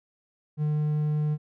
triangle tone, 150.9 Hz, D3, 47 cents sharp, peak -21 dBFS, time 0.57-1.38 s, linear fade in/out 50 ms, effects none

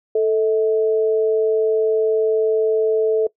sine tone pair together, 440 / 639 Hz, A4 / D#5, 0 / +46 cents, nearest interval tritone, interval 646 cents, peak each -14 / -25 dBFS, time 0.15-3.27 s, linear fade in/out 5 ms, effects noise-tail reverb RT60 0.1 s tail -21 dB re dry

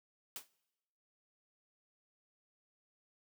white noise with exponential decay, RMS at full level -40 dBFS, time 0.36-0.48 s, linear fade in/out 1 ms, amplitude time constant 26 ms, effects noise-tail reverb RT60 1.0 s tail -23 dB re dry + high-pass 200 Hz 12 dB/octave

